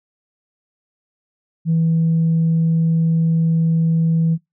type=tone; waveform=sine; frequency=163.6 Hz; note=E3; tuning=13 cents flat; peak=-12 dBFS; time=1.65-4.38 s; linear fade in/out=50 ms; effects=noise-tail reverb RT60 0.2 s tail -24 dB re dry + tanh soft clip ceiling -10 dBFS